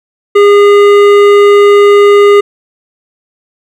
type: tone with hard clipping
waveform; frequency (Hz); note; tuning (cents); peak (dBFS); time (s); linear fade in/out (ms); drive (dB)
triangle; 407.6; G#4; -32; -3; 0.35-2.41; 10; 16
effects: none